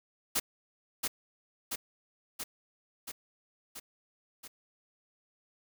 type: noise with echo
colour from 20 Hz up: white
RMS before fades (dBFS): -29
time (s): 0.35-0.4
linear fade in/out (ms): 10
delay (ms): 680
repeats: 6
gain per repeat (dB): -3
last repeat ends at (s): 4.48
effects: none